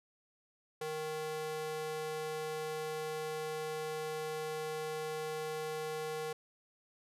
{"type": "tone with high-pass filter", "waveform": "square", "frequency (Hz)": 155.56, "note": "D#3", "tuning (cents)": 0, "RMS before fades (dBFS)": -39, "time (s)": [0.81, 6.33], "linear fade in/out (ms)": 5, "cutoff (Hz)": 430, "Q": 1.7, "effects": ["resampled to 32000 Hz"]}